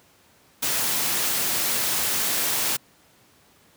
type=noise; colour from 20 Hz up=white; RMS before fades=-24 dBFS; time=0.62-2.77 s; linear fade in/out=10 ms; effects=pink hiss -57 dBFS RMS until 3.76 s + high-pass 100 Hz 12 dB/octave